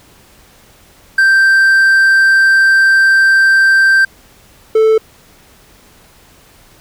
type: tone pair in turn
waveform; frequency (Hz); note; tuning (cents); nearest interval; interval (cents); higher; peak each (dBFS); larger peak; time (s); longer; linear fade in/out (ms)
triangle; 1568 / 440; G6 / A4; 0 / 0; octave + minor seventh; 2200; first; -4; neither; 1.18-4.05 / 4.75-4.98; first; 5
effects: pink hiss -45 dBFS RMS until 6.8 s